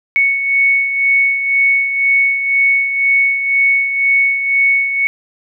sine beating tone pair, 2217 / 2219 Hz, C#7 / C#7, 0 / +1 cents, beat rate 2 Hz, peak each -11 / -19 dBFS, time 0.16-5.07 s, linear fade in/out 0 ms, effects none

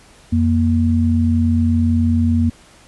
sine tone pair together, 88.1 / 235.2 Hz, F2 / A#3, +16 / +16 cents, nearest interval octave + perfect fourth, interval 1700 cents, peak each -15 dBFS, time 0.32-2.5 s, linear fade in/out 10 ms, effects pink hiss -47 dBFS RMS until 2.87 s + resampled to 24000 Hz

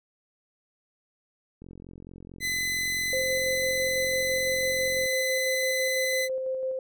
click train, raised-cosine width 3 ms, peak -32 dBFS, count 154, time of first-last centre 1.62-5.058 s, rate 44.5 Hz
sawtooth tone, 2019 Hz, B6, 38 cents sharp, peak -23 dBFS, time 2.4-6.29 s, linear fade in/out 50 ms
sine tone with tremolo, 522 Hz, C5, 4 cents flat, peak -26 dBFS, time 3.13-6.79 s, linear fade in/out 2 ms, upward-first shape square, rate 6 Hz, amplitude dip 25%
effects none

